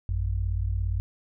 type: tone pair together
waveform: sine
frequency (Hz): 54.65 / 92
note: A1 / F#2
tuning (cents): -11 / -9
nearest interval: major sixth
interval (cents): 902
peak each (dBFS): -27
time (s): 0.09-1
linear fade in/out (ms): 0
effects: none